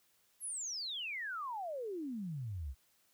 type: exponential sweep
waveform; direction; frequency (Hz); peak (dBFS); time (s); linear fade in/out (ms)
sine; down; 11630 to 60.7; -38; 0.4-2.75; 50
effects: white hiss -72 dBFS RMS until 3.13 s